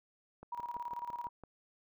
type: click train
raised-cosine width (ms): 1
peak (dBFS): -35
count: 7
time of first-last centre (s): 0.43-1.437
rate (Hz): 5.96
type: tone with tremolo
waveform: sine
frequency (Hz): 958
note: A#5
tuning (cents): +47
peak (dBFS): -36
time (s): 0.52-1.29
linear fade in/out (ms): 5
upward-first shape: square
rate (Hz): 18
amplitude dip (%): 70
effects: none